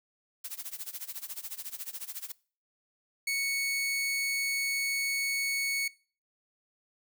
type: noise with tremolo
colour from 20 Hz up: blue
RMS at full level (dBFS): -37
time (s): 0.44-2.32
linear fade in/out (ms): 5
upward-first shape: sine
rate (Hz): 14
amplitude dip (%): 90
type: tone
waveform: sawtooth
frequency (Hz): 2217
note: C#7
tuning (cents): 0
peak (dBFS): -25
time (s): 3.27-5.88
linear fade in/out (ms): 5
effects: noise-tail reverb RT60 0.4 s tail -22 dB re dry